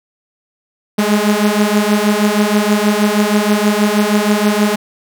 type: beating tone pair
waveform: sawtooth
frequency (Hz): 205.9 / 212.2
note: G#3 / G#3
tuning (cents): -15 / +38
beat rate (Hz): 6.3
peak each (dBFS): -10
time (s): 0.98-4.76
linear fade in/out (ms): 10
effects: none